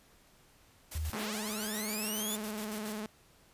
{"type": "noise with tremolo", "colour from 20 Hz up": "white", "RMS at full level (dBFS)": -44, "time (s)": [0.91, 3], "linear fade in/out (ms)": 10, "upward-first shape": "square", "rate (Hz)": 7.2, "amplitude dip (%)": 60}
{"type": "tone", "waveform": "sine", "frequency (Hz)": 77.7, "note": "D#2", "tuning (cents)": -2, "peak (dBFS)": -32, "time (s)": [0.95, 1.1], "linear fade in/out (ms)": 5}
{"type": "linear sweep", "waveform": "5% pulse", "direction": "up", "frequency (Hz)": [61.2, 3573], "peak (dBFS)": -27, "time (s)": [1.12, 2.36], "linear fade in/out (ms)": 10}
{"type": "tone with vibrato", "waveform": "sawtooth", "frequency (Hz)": 213.3, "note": "G#3", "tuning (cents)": 46, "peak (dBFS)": -33, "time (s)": [1.13, 3.06], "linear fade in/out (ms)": 0, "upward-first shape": "triangle", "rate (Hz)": 20, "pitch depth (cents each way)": 83}
{"effects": ["pink hiss -63 dBFS RMS until 3.53 s", "resampled to 32000 Hz"]}